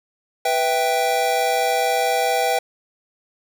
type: chord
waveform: square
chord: E minor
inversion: second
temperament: equal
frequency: 493.9 / 659.3 / 784 Hz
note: B4 / E5 / G5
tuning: 0 / 0 / 0 cents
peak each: -24 / -24 / -21 dBFS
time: 0.45-2.59 s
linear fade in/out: 5 ms
effects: none